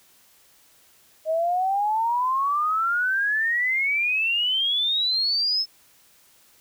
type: exponential sweep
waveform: sine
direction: up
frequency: 623 to 5290 Hz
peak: -20 dBFS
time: 1.25-5.66 s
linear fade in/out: 50 ms
effects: white hiss -57 dBFS RMS until 6.6 s